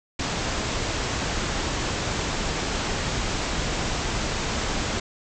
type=low-pass noise; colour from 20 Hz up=pink; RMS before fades=-27 dBFS; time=0.19-5 s; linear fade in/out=5 ms; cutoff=7700 Hz; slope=96 dB/octave; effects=none